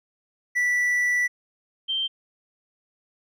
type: tone pair in turn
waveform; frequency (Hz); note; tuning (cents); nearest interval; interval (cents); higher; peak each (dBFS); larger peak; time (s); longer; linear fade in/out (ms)
triangle / sine; 1964 / 3140; B6 / G7; -10 / +2; minor sixth; 812; second; -18 / -23; first; 0.55-1.28 / 1.88-2.08; first; 20
effects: none